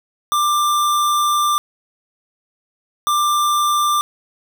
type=tone bursts at uneven times; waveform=square; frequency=1186 Hz; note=D6; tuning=17 cents sharp; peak=-15 dBFS; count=2; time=0.32-1.58 / 3.07-4.01 s; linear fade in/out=0 ms; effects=none